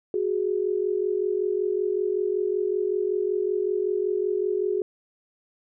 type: tone pair together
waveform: sine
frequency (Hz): 370 / 415.3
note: F#4 / G#4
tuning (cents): 0 / 0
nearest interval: major second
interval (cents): 200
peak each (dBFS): -25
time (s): 0.14-4.82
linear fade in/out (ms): 2
effects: none